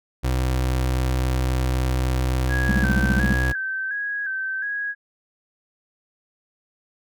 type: tone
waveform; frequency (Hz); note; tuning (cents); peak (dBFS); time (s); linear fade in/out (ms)
30% pulse; 63.7; C2; -46; -17; 0.23-3.53; 20
type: tone with vibrato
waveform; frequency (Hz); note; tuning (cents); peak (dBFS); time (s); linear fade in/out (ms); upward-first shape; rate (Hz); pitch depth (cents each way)
sine; 1601; G6; +36; -24; 2.48-4.95; 50; square; 1.4; 58
type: tone bursts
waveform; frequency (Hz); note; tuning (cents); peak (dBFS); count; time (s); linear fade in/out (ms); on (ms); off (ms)
sine; 200.1; G3; +36; -17; 10; 2.69-3.328; 0; 26; 42
effects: none